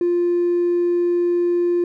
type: tone with hard clipping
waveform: sine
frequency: 349.2 Hz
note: F4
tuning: in tune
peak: -16 dBFS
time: 0.01-1.84 s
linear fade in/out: 2 ms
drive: 1 dB
effects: none